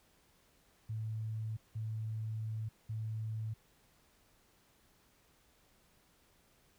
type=tone bursts at uneven times; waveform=sine; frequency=110 Hz; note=A2; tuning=in tune; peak=-36 dBFS; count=3; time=0.89-1.57 / 1.75-2.69 / 2.89-3.54 s; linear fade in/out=10 ms; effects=pink hiss -69 dBFS RMS until 6.78 s